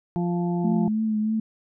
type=harmonic tone; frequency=174.2 Hz; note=F3; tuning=4 cents flat; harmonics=1 / 2 / 4 / 5; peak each=-23 / -29 / -35 / -37 dBFS; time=0.16-0.88 s; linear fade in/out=0 ms
type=tone with vibrato; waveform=sine; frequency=216.9 Hz; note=A3; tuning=25 cents flat; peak=-21 dBFS; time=0.64-1.4 s; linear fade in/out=5 ms; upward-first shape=triangle; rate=3.2 Hz; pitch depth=36 cents each way
effects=none